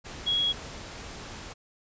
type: tone in noise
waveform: sine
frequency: 3322 Hz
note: G#7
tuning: in tune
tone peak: -23 dBFS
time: 0.26-0.53 s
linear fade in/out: 20 ms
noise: pink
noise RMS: -41 dBFS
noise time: 0.04-1.54 s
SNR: +15 dB
effects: resampled to 16000 Hz